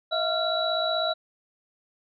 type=tone cluster; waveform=sine; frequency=642 / 698 / 1378 / 3917 Hz; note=E5 / F5 / F6 / B7; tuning=-46 / -1 / -24 / -15 cents; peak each=-27 / -31 / -31 / -28 dBFS; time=0.11-1.14 s; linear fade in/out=20 ms; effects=none